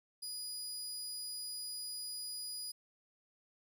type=tone; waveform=25% pulse; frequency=4920 Hz; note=D#8; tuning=20 cents flat; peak=-36 dBFS; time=0.22-2.72 s; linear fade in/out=10 ms; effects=none